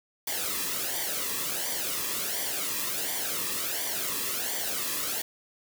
white noise with flanger, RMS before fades -31 dBFS, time 0.27-5.22 s, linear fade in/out 5 ms, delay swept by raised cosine 0.75 to 1.37 ms, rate 1.4 Hz, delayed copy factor -0.65, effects none

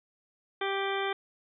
harmonic tone, 392.4 Hz, G4, 2 cents sharp, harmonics 1 / 2 / 3 / 4 / 5 / 6 / 8 / 9, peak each -32 / -35 / -37 / -38 / -39 / -40 / -41 / -42 dBFS, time 0.61-1.13 s, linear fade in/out 5 ms, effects none

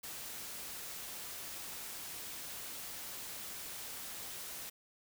white noise, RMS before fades -45 dBFS, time 0.03-4.7 s, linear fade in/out 10 ms, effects none

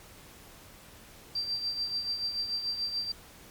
sine tone with tremolo, 4700 Hz, D8, 1 cent sharp, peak -27 dBFS, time 1.35-3.12 s, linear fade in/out 5 ms, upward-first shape triangle, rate 6.9 Hz, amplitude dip 65%, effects pink hiss -52 dBFS RMS until 3.5 s + MP3 96 kbps

